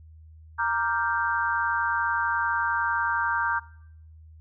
sine chord, G minor seventh, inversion first, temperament equal, 932.3 / 1174.7 / 1396.9 / 1568 Hz, Bb5 / D6 / F6 / G6, 0 / 0 / 0 / 0 cents, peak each -27 / -30 / -31 / -27 dBFS, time 0.58-3.6 s, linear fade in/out 20 ms, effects noise-tail reverb RT60 0.7 s tail -21 dB re dry + added 79 Hz sine -46 dBFS peak until 4.4 s

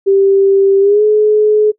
sine tone with pitch glide, 392 to 425 Hz, G4 to G#4, 0 to +40 cents, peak -6 dBFS, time 0.06-1.72 s, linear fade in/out 20 ms, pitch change +140 cents, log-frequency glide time 0.8-1.03 s, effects noise-tail reverb RT60 0.1 s tail -22 dB re dry

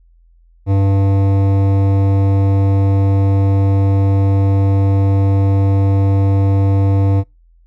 sine tone with hard clipping, 98 Hz, G2, in tune, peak -12 dBFS, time 0.66-7.24 s, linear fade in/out 50 ms, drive 14 dB, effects noise-tail reverb RT60 0.2 s tail -24 dB re dry + added 42 Hz sine -46 dBFS peak until 7.66 s

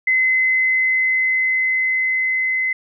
sine tone with level ramp, 2045 Hz, C7, 40 cents flat, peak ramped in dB -13 to -17 dBFS, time 0.07-2.73 s, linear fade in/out 5 ms, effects none

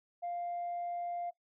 sine tone, 698.5 Hz, F5, in tune, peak -34 dBFS, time 0.22-1.31 s, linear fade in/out 20 ms, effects noise-tail reverb RT60 0.1 s tail -18 dB re dry + tanh soft clip ceiling -32 dBFS

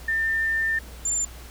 sine tone pair in turn, 1797 / 7188 Hz, A6 / A8, +36 / +36 cents, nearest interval 2 octaves, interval 2400 cents, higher second, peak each -21 / -22 dBFS, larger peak first, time 0.08-0.79 / 1.05-1.25 s, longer first, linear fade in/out 5 ms, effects added 60 Hz sine -40 dBFS peak until 1.5 s + pink hiss -46 dBFS RMS until 1.5 s

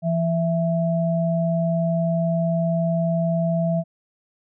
sine tone pair together, 167.85 / 661 Hz, E3 / E5, +32 / +5 cents, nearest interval 2 octaves, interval 2373 cents, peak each -20 / -23 dBFS, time 0.02-3.84 s, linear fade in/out 50 ms, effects none

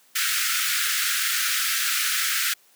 pink high-pass noise, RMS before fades -24 dBFS, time 0.15-2.54 s, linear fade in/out 10 ms, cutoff 1300 Hz, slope 96 dB/octave, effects white hiss -58 dBFS RMS until 2.75 s + high-pass 200 Hz 12 dB/octave

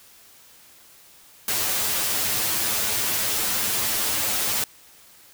white noise with comb filter, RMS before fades -24 dBFS, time 1.48-4.64 s, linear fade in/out 2 ms, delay 9.3 ms, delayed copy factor +0.95, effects white hiss -51 dBFS RMS until 5.33 s

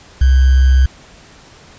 sine tone with sample-and-hold, 65.41 Hz, C2, in tune, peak -6 dBFS, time 0.21-0.86 s, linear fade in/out 5 ms, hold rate 1575 Hz, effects pink hiss -42 dBFS RMS until 1.78 s + resampled to 16000 Hz

